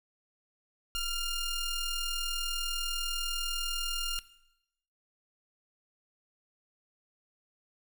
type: ring-modulated tone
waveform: sawtooth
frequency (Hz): 1400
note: F6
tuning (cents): +4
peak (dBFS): -24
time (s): 0.95-4.19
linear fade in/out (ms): 0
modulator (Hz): 1420
effects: noise-tail reverb RT60 0.8 s tail -17 dB re dry